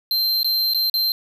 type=tone with dropouts; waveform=square; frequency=4136 Hz; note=C8; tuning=21 cents flat; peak=-18 dBFS; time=0.11-1.12 s; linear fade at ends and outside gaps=1 ms; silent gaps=0.431-0.445 / 0.736-0.746 / 0.898-0.94 s; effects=none